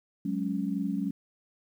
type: chord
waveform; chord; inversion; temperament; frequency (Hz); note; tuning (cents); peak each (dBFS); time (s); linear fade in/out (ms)
sine; F# suspended second; none; just; 185 / 208.1 / 277.5; F#3 / G#3 / C#4; 0 / +4 / +2; -32; 0.25-1.11; 5
effects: 10-bit